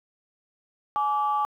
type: tone pair together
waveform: sine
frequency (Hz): 843 / 1160.7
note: G#5 / D6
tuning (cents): +26 / -21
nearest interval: tritone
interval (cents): 553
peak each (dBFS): -24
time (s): 0.96-1.45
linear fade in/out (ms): 0
effects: tanh soft clip ceiling -15 dBFS + 10-bit